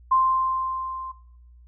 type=tone with level ramp; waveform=sine; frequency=1046.5 Hz; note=C6; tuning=in tune; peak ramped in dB=-15 to -32 dBFS; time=0.11-1.12 s; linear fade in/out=10 ms; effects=noise-tail reverb RT60 0.7 s tail -17 dB re dry + added 60 Hz sine -47 dBFS peak until 1.67 s